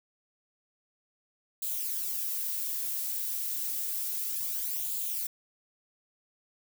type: noise with flanger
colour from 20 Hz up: violet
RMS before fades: -33 dBFS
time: 1.62-5.27 s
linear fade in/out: 5 ms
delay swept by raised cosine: 0.26 to 3.66 ms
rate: 0.3 Hz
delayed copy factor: +0.55
effects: none